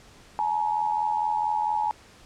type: tone pair together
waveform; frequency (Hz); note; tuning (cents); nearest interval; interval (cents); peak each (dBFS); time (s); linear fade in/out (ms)
sine; 853 / 937.4; G#5 / A#5; +46 / +9; major second; 163; -24 / -28; 0.39-1.91; 0
effects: pink hiss -52 dBFS RMS until 2.25 s + low-pass 8000 Hz 12 dB/octave